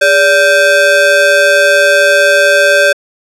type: ring-modulated tone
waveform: square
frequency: 493.9 Hz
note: B4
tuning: in tune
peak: -3 dBFS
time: 0.01-2.93 s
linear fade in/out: 10 ms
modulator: 1070 Hz
effects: low-pass 10000 Hz 12 dB/octave